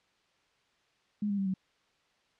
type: tone with pitch steps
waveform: sine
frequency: 207.7 / 201.2 / 194.91 / 188.82 Hz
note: G#3 / G3 / G3 / F#3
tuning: 0 / +45 / -10 / +35 cents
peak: -28 dBFS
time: 1.22-1.54 s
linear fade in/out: 5 ms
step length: 80 ms
effects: white hiss -70 dBFS RMS until 2.39 s + low-pass 4000 Hz 12 dB/octave